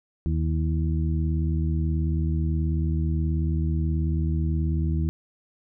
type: harmonic tone with a mistuned harmonic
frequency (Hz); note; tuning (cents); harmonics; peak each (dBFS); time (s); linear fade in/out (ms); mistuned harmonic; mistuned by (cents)
78.5; D#2; +16; 1 / 2 / 3 / 4; -23 / -27 / -35 / -34; 0.26-5.09; 0; 4; +57
effects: none